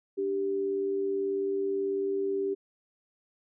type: tone pair together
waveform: sine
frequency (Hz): 293.7 / 392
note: D4 / G4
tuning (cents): 0 / 0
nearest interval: perfect fourth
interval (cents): 500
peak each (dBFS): -37 / -27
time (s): 0.17-2.55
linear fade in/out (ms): 20
effects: none